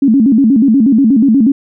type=tone with vibrato; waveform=sine; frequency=246.9 Hz; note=B3; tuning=in tune; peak=-5 dBFS; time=0.02-1.52 s; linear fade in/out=5 ms; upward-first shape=square; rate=8.3 Hz; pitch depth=200 cents each way; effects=none